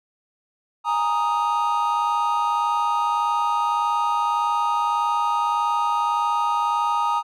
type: chord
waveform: triangle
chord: Ab suspended second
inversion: none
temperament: equal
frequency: 830.6 / 932.3 / 1244.5 Hz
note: Ab5 / Bb5 / Eb6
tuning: 0 / 0 / 0 cents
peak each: -24 / -20 / -21 dBFS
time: 0.84-7.23 s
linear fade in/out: 50 ms
effects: tanh soft clip ceiling -9 dBFS